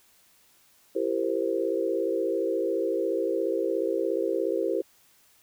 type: chord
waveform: sine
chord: C dominant seventh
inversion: first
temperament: equal with one note detuned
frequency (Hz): 335.2 / 392 / 466.2 / 523.3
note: E4 / G4 / Bb4 / C5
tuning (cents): +29 / 0 / 0 / 0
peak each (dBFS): -30 / -29 / -30 / -30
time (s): 0.95-4.82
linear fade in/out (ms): 10
effects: white hiss -61 dBFS RMS until 5.42 s